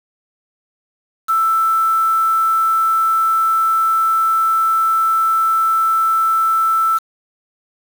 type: tone with quantisation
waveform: sine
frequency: 1325 Hz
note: E6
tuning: 9 cents sharp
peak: -12 dBFS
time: 1.28-6.99 s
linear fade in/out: 20 ms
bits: 5
effects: none